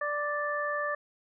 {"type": "harmonic tone", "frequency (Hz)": 587.3, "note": "D5", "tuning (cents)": 0, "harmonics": [1, 2, 3], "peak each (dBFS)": [-33, -33, -33], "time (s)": [0.01, 0.95], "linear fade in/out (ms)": 5, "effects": []}